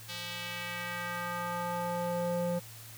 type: tone with band-pass filter sweep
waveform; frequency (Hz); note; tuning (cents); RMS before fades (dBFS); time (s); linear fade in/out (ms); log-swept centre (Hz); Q
square; 174.61; F3; 0; -35; 0.08-2.6; 20; 4000 to 420; 1.6
effects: added 112 Hz sine -50 dBFS peak until 2.97 s + white hiss -50 dBFS RMS until 2.97 s